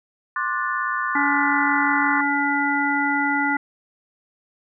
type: chord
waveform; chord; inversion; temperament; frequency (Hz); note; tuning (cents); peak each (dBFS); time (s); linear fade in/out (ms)
sine; D dominant seventh; third; just; 1057.2 / 1174.7 / 1468.3 / 1762; C6 / D6 / F#6 / A6; +18 / 0 / -14 / +2; -27; 0.36-2.21; 2
type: harmonic tone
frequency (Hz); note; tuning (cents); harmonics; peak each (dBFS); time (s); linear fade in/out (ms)
284.5; C#4; +45; 1 / 3 / 5 / 7; -24 / -24 / -24 / -24; 1.15-3.57; 5
effects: none